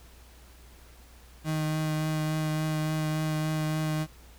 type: tone with vibrato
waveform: 35% pulse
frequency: 155.5 Hz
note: D#3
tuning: 1 cent flat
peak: -25 dBFS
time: 1.44-4.07 s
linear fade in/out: 50 ms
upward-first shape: triangle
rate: 3.5 Hz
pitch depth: 15 cents each way
effects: added 60 Hz sine -51 dBFS peak until 4.38 s + pink hiss -56 dBFS RMS until 4.38 s